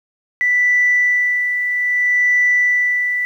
sine tone with tremolo, 1975.5 Hz, B6, in tune, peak -10 dBFS, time 0.41-3.25 s, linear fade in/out 0 ms, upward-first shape sine, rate 0.62 Hz, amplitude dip 50%, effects tanh soft clip ceiling -6 dBFS + 8-bit

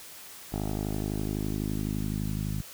10% pulse tone with low-pass filter sweep, 51.91 Hz, G#1, in tune, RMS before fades -31 dBFS, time 0.52-2.62 s, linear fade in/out 10 ms, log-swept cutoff 720 to 160 Hz, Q 1.4, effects white hiss -46 dBFS RMS until 2.73 s

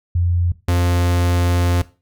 sine / 45% pulse tone pair in turn, 87.31 / 87.82 Hz, F2 / F2, 0 / +10 cents, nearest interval unison, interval 10 cents, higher second, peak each -14 dBFS, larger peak neither, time 0.15-0.52 / 0.68-1.82 s, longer second, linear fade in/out 5 ms, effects noise-tail reverb RT60 0.3 s tail -17 dB re dry

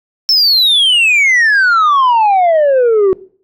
sine exponential sweep, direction down, 5400 to 370 Hz, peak -4 dBFS, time 0.29-3.13 s, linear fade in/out 0 ms, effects noise-tail reverb RT60 0.5 s tail -21 dB re dry + tanh soft clip ceiling -6 dBFS

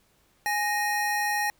square tone pair together, 830.6 / 1862.5 Hz, G#5 / A#6, 0 / -2 cents, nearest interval octave + major second, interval 1398 cents, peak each -28 dBFS, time 0.46-1.5 s, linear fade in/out 0 ms, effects pink hiss -65 dBFS RMS until 1.59 s

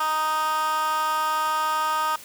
15% pulse tone with high-pass filter, 311.1 Hz, D#4, in tune, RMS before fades -24 dBFS, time 0-2.16 s, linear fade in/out 5 ms, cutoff 1100 Hz, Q 5.2, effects white hiss -44 dBFS RMS until 2.24 s

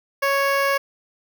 15% pulse tone with notch filter, 554.4 Hz, C#5, in tune, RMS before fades -20 dBFS, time 0.22-0.78 s, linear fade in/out 10 ms, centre 7800 Hz, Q 0.93, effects none

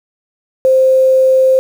sine tone with quantisation, 523.3 Hz, C5, in tune, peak -6 dBFS, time 0.65-1.59 s, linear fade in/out 0 ms, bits 6, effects none

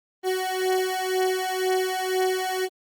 30% pulse beating tone pair, 371.9 / 373.9 Hz, F#4 / F#4, +9 / +18 cents, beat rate 2 Hz, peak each -23 dBFS, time 0.23-2.69 s, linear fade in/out 50 ms, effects Opus 32 kbps

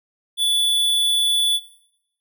square tone, 3454 Hz, A7, 33 cents flat, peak -17 dBFS, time 0.37-1.6 s, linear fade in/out 50 ms, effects noise-tail reverb RT60 0.8 s tail -17 dB re dry

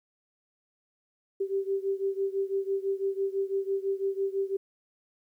sine beating tone pair, 388.7 / 394.7 Hz, G4 / G4, -15 / +12 cents, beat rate 6 Hz, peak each -29 / -31 dBFS, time 1.4-4.57 s, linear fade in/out 10 ms, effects 11-bit

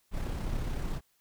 brown noise with amplitude modulation, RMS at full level -31 dBFS, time 0.11-1.01 s, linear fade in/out 50 ms, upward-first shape sine, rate 33.9 Hz, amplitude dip 35%, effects white hiss -71 dBFS RMS until 1.2 s

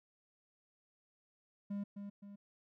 triangle tone with echo, 201.7 Hz, G3, 50 cents sharp, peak -35 dBFS, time 1.7-1.84 s, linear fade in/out 10 ms, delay 260 ms, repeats 2, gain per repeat -6 dB, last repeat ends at 2.36 s, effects none

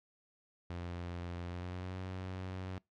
sawtooth tone with pitch glide, 87.31 to 93.04 Hz, F2 to F#2, 0 to +10 cents, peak -36 dBFS, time 0.7-2.78 s, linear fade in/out 0 ms, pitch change +110 cents, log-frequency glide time 1.45-1.98 s, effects noise-tail reverb RT60 0.2 s tail -25 dB re dry + low-pass 4000 Hz 12 dB/octave

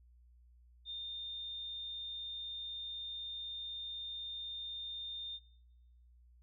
sine tone, 3628 Hz, A#7, 48 cents flat, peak -40 dBFS, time 0.85-5.4 s, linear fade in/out 50 ms, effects noise-tail reverb RT60 0.9 s tail -22 dB re dry + added 60 Hz sine -60 dBFS peak until 6.42 s

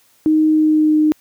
sine tone with pitch glide, 311.1 to 306.6 Hz, D#4 to D#4, 0 to -25 cents, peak -10 dBFS, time 0.26-1.12 s, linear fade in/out 0 ms, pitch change -25 cents, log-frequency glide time 0.48-0.97 s, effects white hiss -55 dBFS RMS until 1.2 s + high-pass 60 Hz 12 dB/octave

